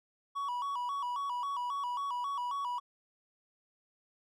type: tone with vibrato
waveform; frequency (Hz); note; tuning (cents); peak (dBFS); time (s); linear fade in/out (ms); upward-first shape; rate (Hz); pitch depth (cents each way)
triangle; 1046.5; C6; 0; -31; 0.35-2.8; 20; square; 3.7; 120
effects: none